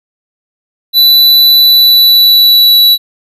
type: tone with pitch glide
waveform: square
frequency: 3975 to 3936 Hz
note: B7 to B7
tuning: +10 to -7 cents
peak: -3 dBFS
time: 0.93-2.98 s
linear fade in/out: 50 ms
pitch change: -17 cents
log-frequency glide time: 1.58-2.78 s
effects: none